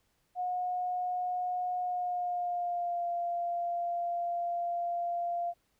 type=tone with pitch glide; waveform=sine; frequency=724 to 693.7 Hz; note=F#5 to F5; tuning=-38 to -12 cents; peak=-30 dBFS; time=0.35-5.54 s; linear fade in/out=50 ms; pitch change=-74 cents; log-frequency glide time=1.79-3.07 s; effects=pink hiss -74 dBFS RMS until 5.79 s